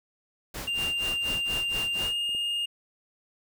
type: noise with tremolo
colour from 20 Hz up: pink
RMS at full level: -35 dBFS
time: 0.54-2.15 s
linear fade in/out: 5 ms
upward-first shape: sine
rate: 4.2 Hz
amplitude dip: 95%
type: tone with pitch glide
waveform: triangle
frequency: 2794 to 2833 Hz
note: F7 to F7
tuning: 0 to +24 cents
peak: -25 dBFS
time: 0.67-2.66 s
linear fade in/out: 10 ms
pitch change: +24 cents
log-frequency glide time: 1.99-2.06 s
type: clicks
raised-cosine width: 2 ms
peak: -38 / -32 dBFS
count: 2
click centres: 2.292 / 2.349 s
effects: none